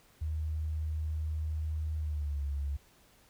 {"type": "tone with pitch glide", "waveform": "sine", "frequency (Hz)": [77.78, 70.51], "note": ["D#2", "C#2"], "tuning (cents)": [0, 30], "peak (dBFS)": -31, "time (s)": [0.21, 2.77], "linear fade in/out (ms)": 10, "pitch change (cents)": -170, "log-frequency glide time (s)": [1.98, 2.42], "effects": ["pink hiss -63 dBFS RMS until 3.29 s"]}